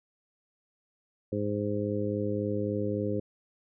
harmonic tone, 103.6 Hz, G#2, 4 cents flat, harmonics 1 / 2 / 3 / 4 / 5, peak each -34 / -34 / -34 / -34 / -34 dBFS, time 1.32-3.2 s, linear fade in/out 5 ms, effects none

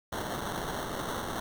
violet noise with sample-and-hold, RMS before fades -35 dBFS, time 0.12-1.4 s, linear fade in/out 5 ms, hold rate 2450 Hz, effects none

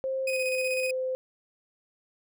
sine tone with pitch glide, 529 to 516.6 Hz, C5 to C5, +19 to -22 cents, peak -27 dBFS, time 0.04-1.15 s, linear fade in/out 0 ms, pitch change -41 cents, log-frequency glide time 0.26-0.43 s
40% pulse tone with tremolo, 2503 Hz, D#7, 10 cents sharp, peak -27 dBFS, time 0.27-0.91 s, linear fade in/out 5 ms, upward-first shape square, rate 16 Hz, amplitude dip 40%
effects none

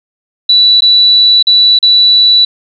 sine tone with dropouts, 3951 Hz, B7, in tune, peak -3 dBFS, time 0.49-2.45 s, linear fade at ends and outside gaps 5 ms, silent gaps 0.807-0.82 / 1.427-1.469 / 1.789-1.827 s, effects none

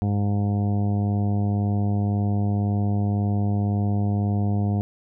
harmonic tone, 101.9 Hz, G#2, 32 cents flat, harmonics 1 / 2 / 3 / 4 / 5 / 6 / 7 / 8 / 9, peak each -21 / -25 / -34 / -38 / -41 / -45 / -36 / -47 / -49 dBFS, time 0.02-4.81 s, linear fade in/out 0 ms, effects none

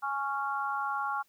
sine chord, Db major, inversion second, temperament just, 831.5 / 1108.7 / 1385.9 Hz, Ab5 / Db6 / F6, +2 / 0 / -14 cents, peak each -34 dBFS, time 0.02-1.23 s, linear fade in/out 20 ms, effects white hiss -69 dBFS RMS until 1.28 s

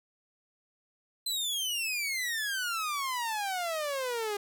sawtooth exponential sweep, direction down, 4100 to 402 Hz, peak -27 dBFS, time 1.26-4.37 s, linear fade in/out 5 ms, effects none

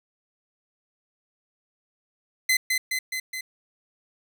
sawtooth tone with echo, 2043 Hz, C7, 42 cents flat, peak -15 dBFS, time 2.49-2.57 s, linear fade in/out 5 ms, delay 210 ms, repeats 4, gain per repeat -3 dB, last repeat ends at 3.41 s, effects none

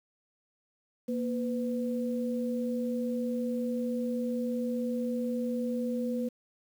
sine tone pair together, 236.4 / 501 Hz, A#3 / B4, +24 / +25 cents, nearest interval octave + minor second, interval 1301 cents, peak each -30 / -34 dBFS, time 1.08-6.29 s, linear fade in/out 10 ms, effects 9-bit

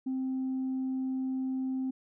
sine tone, 261.6 Hz, C4, in tune, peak -28 dBFS, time 0.06-1.91 s, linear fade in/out 10 ms, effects tanh soft clip ceiling -27 dBFS

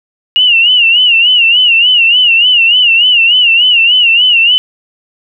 sine tone with vibrato, 2846 Hz, F7, 32 cents sharp, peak -4 dBFS, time 0.36-4.58 s, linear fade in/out 0 ms, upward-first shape sine, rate 3.4 Hz, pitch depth 110 cents each way, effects none

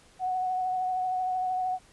sine tone with vibrato, 740 Hz, F#5, in tune, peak -26 dBFS, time 0.19-1.79 s, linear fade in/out 50 ms, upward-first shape triangle, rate 13 Hz, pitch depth 23 cents each way, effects pink hiss -58 dBFS RMS until 1.92 s + resampled to 24000 Hz

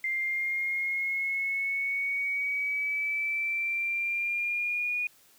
sine exponential sweep, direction up, 2093 to 2457 Hz, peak -27 dBFS, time 0.04-5.07 s, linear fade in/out 2 ms, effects white hiss -60 dBFS RMS until 5.38 s

